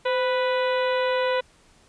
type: harmonic tone with a mistuned harmonic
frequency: 493.9 Hz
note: B4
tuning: in tune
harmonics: 1 / 2 / 3 / 4 / 5 / 6 / 7 / 8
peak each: -22 / -28 / -32 / -34 / -36 / -38 / -39 / -40 dBFS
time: 0.05-1.41 s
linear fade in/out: 10 ms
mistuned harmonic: 1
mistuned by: +65 cents
effects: pink hiss -57 dBFS RMS until 1.88 s + resampled to 22050 Hz